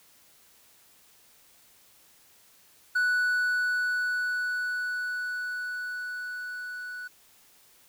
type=tone with level ramp; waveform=triangle; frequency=1480 Hz; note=F#6; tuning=in tune; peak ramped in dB=-20 to -34 dBFS; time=2.95-7.08 s; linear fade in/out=10 ms; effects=white hiss -59 dBFS RMS until 7.88 s